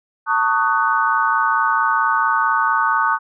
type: chord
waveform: sine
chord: D# half-diminished seventh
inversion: second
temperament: just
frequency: 896 / 1120.1 / 1244.5 / 1493.4 Hz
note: A5 / C#6 / D#6 / F#6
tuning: +31 / +18 / 0 / +16 cents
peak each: -20 dBFS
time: 0.26-3.19 s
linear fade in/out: 50 ms
effects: none